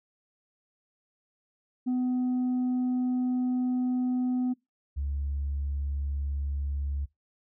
sine tone pair in turn, 251.3 / 70.52 Hz, B3 / C#2, +30 / +30 cents, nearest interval octave + minor seventh, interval 2200 cents, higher first, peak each -22 / -27 dBFS, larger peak first, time 1.86-4.54 / 4.96-7.06 s, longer first, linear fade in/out 20 ms, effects noise-tail reverb RT60 0.2 s tail -24 dB re dry + tanh soft clip ceiling -24 dBFS

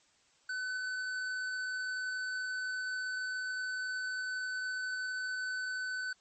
triangle tone with tanh clipping, 1510 Hz, F#6, 35 cents sharp, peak -36 dBFS, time 0.49-6.13 s, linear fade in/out 5 ms, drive 16 dB, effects white hiss -68 dBFS RMS until 6.2 s + MP3 32 kbps

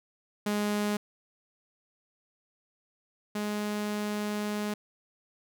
sawtooth tone pair in turn, 207.7 / 208.8 Hz, G#3 / G#3, 0 / +10 cents, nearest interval unison, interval 10 cents, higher second, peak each -23 / -26 dBFS, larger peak first, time 0.46-0.97 / 3.35-4.74 s, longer second, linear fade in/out 5 ms, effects none

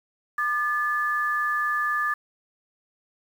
sine tone pair together, 1200 / 1728 Hz, D6 / A6, +37 / -32 cents, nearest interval tritone, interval 631 cents, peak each -25 dBFS, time 0.38-2.14 s, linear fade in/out 5 ms, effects 8-bit

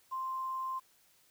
sine tone with quantisation, 1047 Hz, C6, 1 cent sharp, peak -34 dBFS, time 0.11-0.8 s, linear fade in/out 20 ms, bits 10, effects white hiss -67 dBFS RMS until 1.3 s

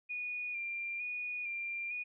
sine tone with vibrato, 2420 Hz, D#7, 49 cents flat, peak -36 dBFS, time 0.09-2.04 s, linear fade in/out 20 ms, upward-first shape square, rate 1.1 Hz, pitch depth 28 cents each way, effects none

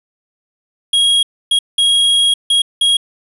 square tone bursts at uneven times, 3289 Hz, G#7, 18 cents flat, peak -10 dBFS, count 5, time 0.93-1.23 / 1.51-1.59 / 1.78-2.34 / 2.5-2.62 / 2.81-2.97 s, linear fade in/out 5 ms, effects resampled to 24000 Hz + 7-bit

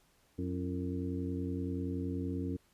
harmonic tone with a mistuned harmonic, 90.8 Hz, F#2, 32 cents flat, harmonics 1 / 2 / 3 / 4 / 5, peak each -38 / -41 / -37 / -43 / -45 dBFS, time 0.38-2.57 s, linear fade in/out 10 ms, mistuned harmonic 4, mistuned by -100 cents, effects pink hiss -69 dBFS RMS until 2.73 s + resampled to 32000 Hz

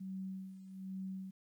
sine tone with tremolo, 190 Hz, F#3, 46 cents sharp, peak -39 dBFS, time 0-1.31 s, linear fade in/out 10 ms, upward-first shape sine, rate 1.2 Hz, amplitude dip 70%, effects 12-bit

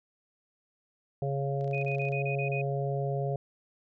harmonic tone, 138.59 Hz, C#3, in tune, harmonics 1 / 3 / 4 / 5, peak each -30 / -35 / -36 / -37 dBFS, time 1.22-3.36 s, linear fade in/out 2 ms
click train, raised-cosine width 0.2 ms, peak -38 dBFS, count 16, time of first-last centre 1.61-2.12 s, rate 29.4 Hz
sine tone bursts, 2489 Hz, D#7, in tune, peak -34 dBFS, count 7, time 1.73-2.616 s, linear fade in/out 5 ms, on 100 ms, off 31 ms
effects none

